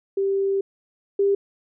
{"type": "tone pair in turn", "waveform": "sine", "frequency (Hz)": [392, 398.2], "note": ["G4", "G4"], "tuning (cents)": [0, 27], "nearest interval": "unison", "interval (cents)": 27, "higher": "second", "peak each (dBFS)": [-19, -16], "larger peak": "second", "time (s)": [[0.17, 0.61], [1.19, 1.35]], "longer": "first", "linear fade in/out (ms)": 5, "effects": []}